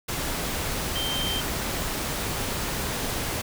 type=tone in noise; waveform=sine; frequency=3136 Hz; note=G7; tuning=in tune; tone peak=-28 dBFS; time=0.95-1.41 s; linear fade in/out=10 ms; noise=pink; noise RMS=-29 dBFS; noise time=0.08-3.42 s; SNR=-2 dB; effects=none